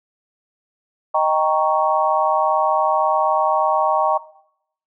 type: chord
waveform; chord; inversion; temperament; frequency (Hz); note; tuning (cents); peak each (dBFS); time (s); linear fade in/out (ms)
sine; Eb dominant seventh; none; equal; 622.3 / 784 / 932.3 / 1108.7; Eb5 / G5 / Bb5 / Db6; 0 / 0 / 0 / 0; -20; 1.14-4.18; 10
effects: noise-tail reverb RT60 0.7 s tail -18 dB re dry